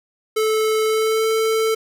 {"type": "tone with pitch glide", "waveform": "square", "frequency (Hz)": [436, 443.1], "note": ["A4", "A4"], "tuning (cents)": [-16, 12], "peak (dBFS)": -17, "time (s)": [0.36, 1.75], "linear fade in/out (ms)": 10, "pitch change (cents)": 28, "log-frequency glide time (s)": [0.84, 1.27], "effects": []}